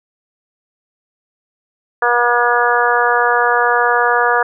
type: harmonic tone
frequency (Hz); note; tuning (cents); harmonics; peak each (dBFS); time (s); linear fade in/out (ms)
240.6; B3; -45; 2 / 3 / 4 / 5 / 6 / 7; -18 / -18 / -18 / -18 / -18 / -18; 2.02-4.43; 5
effects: none